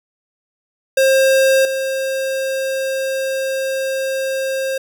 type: tone with level steps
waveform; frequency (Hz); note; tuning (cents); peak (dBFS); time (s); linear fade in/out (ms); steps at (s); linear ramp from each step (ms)
square; 533; C5; +32; -11 / -19; 0.97-4.78; 5; 1.65; 2
effects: none